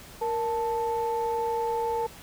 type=tone pair together; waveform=sine; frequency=466.2 / 880.1 Hz; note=A#4 / A5; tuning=0 / 0 cents; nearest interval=major seventh; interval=1100 cents; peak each=-27 dBFS; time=0.21-2.07 s; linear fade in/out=10 ms; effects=tanh soft clip ceiling -19 dBFS + pink hiss -47 dBFS RMS until 2.22 s